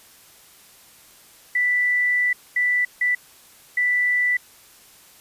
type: tone bursts at uneven times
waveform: sine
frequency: 1975.5 Hz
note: B6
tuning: in tune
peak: -17 dBFS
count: 4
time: 1.55-2.33 / 2.56-2.85 / 3.01-3.15 / 3.77-4.37 s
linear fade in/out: 5 ms
effects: white hiss -50 dBFS RMS until 5.2 s + resampled to 32000 Hz